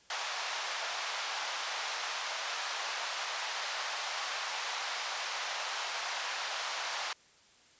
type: band-pass noise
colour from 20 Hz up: pink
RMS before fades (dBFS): -37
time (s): 0.1-7.13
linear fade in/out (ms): 2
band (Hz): 730 to 6300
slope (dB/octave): 24
effects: white hiss -62 dBFS RMS until 7.79 s + resampled to 16000 Hz